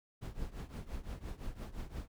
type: noise with tremolo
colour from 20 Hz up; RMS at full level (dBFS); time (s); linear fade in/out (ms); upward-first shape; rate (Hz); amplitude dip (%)
brown; -39; 0.21-2.08; 20; triangle; 5.8; 90
effects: none